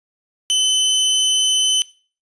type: tone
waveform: sawtooth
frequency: 3038 Hz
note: F#7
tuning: 45 cents sharp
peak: -11 dBFS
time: 0.5-1.82 s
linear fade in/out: 0 ms
effects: noise-tail reverb RT60 0.4 s tail -20 dB re dry + resampled to 22050 Hz